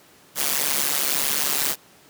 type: noise with amplitude modulation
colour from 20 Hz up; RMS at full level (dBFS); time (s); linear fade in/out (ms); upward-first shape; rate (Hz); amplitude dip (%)
white; -19; 0.35-1.76; 50; sine; 142; 90
effects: pink hiss -52 dBFS RMS until 2.09 s + high-pass 150 Hz 12 dB/octave